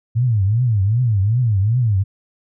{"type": "tone with vibrato", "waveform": "sine", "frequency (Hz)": 110, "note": "A2", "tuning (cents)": 0, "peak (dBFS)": -13, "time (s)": [0.15, 2.04], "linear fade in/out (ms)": 20, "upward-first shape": "triangle", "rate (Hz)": 2.6, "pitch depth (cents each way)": 290, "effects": []}